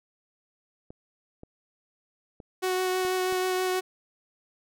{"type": "clicks", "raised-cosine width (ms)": 2, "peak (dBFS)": -30, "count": 5, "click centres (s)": [0.905, 1.434, 2.402, 3.05, 3.325]}
{"type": "tone with vibrato", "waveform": "sawtooth", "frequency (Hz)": 370, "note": "F#4", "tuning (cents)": 0, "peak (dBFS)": -21, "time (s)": [2.62, 3.81], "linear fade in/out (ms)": 20, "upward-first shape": "sine", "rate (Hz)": 6.2, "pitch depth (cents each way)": 11}
{"effects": []}